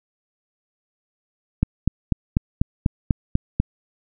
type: click train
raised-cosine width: 5 ms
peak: -4 dBFS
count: 9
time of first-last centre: 1.63-3.6 s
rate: 4.06 Hz
effects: none